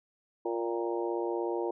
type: harmonic tone with a mistuned harmonic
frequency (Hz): 116.54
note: A#2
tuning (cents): 0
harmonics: 3 / 4 / 5 / 6 / 7 / 8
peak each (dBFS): -32 / -35 / -39 / -44 / -41 / -40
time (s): 0.45-1.71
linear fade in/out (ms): 5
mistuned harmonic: 7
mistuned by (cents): -33
effects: none

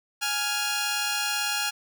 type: tone pair together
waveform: 10% pulse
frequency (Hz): 832.4 / 1400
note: G#5 / F6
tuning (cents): +4 / +4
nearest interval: major sixth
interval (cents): 900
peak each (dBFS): -20 / -20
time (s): 0.21-1.71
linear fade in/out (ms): 20
effects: none

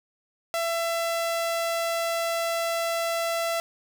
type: tone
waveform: sawtooth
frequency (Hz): 670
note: E5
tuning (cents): +28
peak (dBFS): -21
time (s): 0.54-3.6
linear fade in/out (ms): 0
effects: none

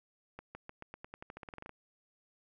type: accelerating click train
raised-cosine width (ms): 0.5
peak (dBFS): -30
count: 17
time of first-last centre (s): 0.39-1.694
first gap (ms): 160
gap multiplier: 0.9
effects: none

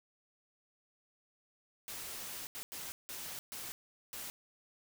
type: noise bursts at uneven times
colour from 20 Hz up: white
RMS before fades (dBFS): -44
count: 6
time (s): 1.88-2.47 / 2.55-2.63 / 2.72-2.92 / 3.09-3.39 / 3.52-3.72 / 4.13-4.3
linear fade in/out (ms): 0
effects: none

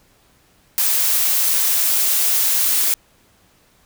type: noise with high-pass filter sweep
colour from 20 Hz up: blue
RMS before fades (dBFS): -17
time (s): 0.78-2.94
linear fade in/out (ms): 0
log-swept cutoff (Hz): 560 to 280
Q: 1.3
effects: pink hiss -56 dBFS RMS until 3.85 s

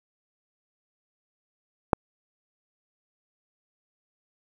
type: click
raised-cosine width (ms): 1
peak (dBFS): -3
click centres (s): 1.932
effects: 7-bit

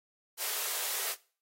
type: high-pass noise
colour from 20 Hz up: white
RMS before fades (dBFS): -34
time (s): 0.37-1.16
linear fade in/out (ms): 50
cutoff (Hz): 380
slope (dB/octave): 96
effects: noise-tail reverb RT60 0.4 s tail -20 dB re dry + AAC 48 kbps

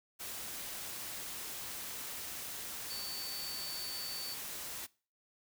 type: tone in noise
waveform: sine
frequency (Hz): 4500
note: C#8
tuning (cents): +25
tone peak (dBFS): -41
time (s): 2.89-4.35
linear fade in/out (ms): 20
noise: white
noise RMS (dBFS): -43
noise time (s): 0.19-4.87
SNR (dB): -1
effects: noise-tail reverb RT60 0.4 s tail -23 dB re dry

